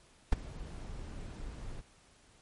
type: noise with ADSR envelope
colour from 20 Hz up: brown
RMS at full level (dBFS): -23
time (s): 0.32-1.82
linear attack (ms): 6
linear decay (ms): 15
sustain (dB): -20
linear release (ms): 28
effects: pink hiss -63 dBFS RMS until 2.41 s + MP3 48 kbps